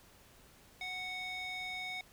square tone with band-pass filter, 740 Hz, F#5, in tune, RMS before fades -41 dBFS, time 0.81-2.01 s, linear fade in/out 2 ms, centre 2800 Hz, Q 3.6, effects pink hiss -61 dBFS RMS until 2.12 s

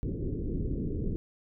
pink low-pass noise, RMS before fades -32 dBFS, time 0.03-1.16 s, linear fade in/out 0 ms, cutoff 430 Hz, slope 48 dB/octave, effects none

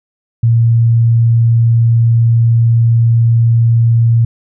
sine tone, 115.9 Hz, A#2, 10 cents flat, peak -6 dBFS, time 0.43-4.25 s, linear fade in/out 5 ms, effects none

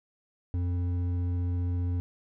sine tone with hard clipping, 88.5 Hz, F2, 23 cents sharp, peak -28 dBFS, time 0.54-2 s, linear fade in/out 0 ms, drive 7 dB, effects none

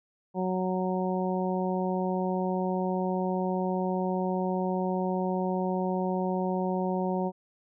harmonic tone, 185 Hz, F#3, in tune, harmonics 1 / 2 / 3 / 4 / 5, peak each -29 / -32 / -34 / -35 / -36 dBFS, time 0.34-7.32 s, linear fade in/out 50 ms, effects none

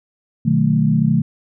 sine chord, B dominant seventh, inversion none, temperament equal with one note detuned, 123.47 / 153.51 / 185 / 220 Hz, B2 / D#3 / F#3 / A3, 0 / -23 / 0 / 0 cents, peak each -21 / -16 / -20 / -17 dBFS, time 0.45-1.22 s, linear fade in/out 10 ms, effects none

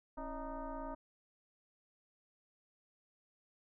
sine tone with frequency modulation, 329.6 Hz, E4, in tune, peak -40 dBFS, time 0.17-0.95 s, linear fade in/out 10 ms, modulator 301 Hz, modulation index 2.7, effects none

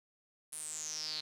sawtooth tone with band-pass filter sweep, 154.4 Hz, D#3, 13 cents flat, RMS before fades -41 dBFS, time 0.52-1.21 s, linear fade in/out 10 ms, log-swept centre 10000 to 4100 Hz, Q 9.9, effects none

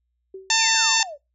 sine tone with exponential decay, 381.8 Hz, G4, 46 cents flat, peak -31 dBFS, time 0.34-0.65 s, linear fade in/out 5 ms, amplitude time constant 66 ms
harmonic tone, 896 Hz, A5, 31 cents sharp, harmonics 1 / 2 / 3 / 4 / 5 / 6 / 7 / 8, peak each -25 / -25 / -25 / -25 / -25 / -25 / -25 / -25 dBFS, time 0.5-1.03 s, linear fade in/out 2 ms
sine exponential sweep, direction down, 2903 to 541 Hz, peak -32 dBFS, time 0.54-1.18 s, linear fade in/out 50 ms
effects noise-tail reverb RT60 0.2 s tail -22 dB re dry + added 60 Hz sine -70 dBFS peak until 1.34 s

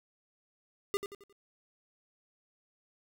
square tone with echo, 402.5 Hz, G4, 46 cents sharp, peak -29 dBFS, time 0.94-0.97 s, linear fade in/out 0 ms, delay 89 ms, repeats 4, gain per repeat -8 dB, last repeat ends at 1.326 s, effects none

